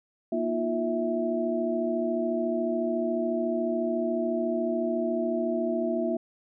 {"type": "tone cluster", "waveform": "sine", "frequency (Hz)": [236.9, 317, 351, 656], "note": ["A#3", "D#4", "F4", "E5"], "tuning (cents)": [28, 32, 9, -9], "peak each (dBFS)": [-30, -34, -30, -29], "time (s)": [0.32, 6.17], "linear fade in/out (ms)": 5, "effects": []}